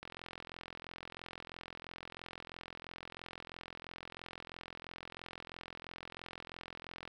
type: click train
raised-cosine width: 0.3 ms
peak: -29 dBFS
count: 304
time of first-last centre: 0.03-7.077 s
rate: 43 Hz
effects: 11-bit